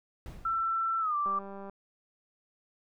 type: noise with exponential decay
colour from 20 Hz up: brown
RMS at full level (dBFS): -39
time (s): 0.26-0.91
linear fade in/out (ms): 1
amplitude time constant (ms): 140
type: tone with pitch glide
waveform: sine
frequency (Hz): 1339 to 1172.4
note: E6 to D6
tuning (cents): +27 to -3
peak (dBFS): -27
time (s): 0.45-1.39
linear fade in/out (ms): 5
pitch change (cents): -230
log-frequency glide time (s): 1-1.16
type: click train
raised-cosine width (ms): 1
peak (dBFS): -31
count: 87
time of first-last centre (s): 1.26-1.697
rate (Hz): 197
effects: none